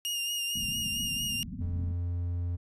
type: tone with vibrato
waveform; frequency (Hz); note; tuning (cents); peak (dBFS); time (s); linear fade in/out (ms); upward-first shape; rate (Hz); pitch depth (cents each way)
sawtooth; 2833; F7; +24; -27; 0.05-1.43; 0; sine; 4.4; 30
type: low-pass noise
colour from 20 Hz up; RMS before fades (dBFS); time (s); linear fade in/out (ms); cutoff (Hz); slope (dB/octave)
white; -40; 0.55-1.92; 5; 260; 96
type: tone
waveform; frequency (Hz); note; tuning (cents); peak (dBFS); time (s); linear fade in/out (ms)
triangle; 87.31; F2; 0; -27; 1.6-2.57; 20
effects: resampled to 32000 Hz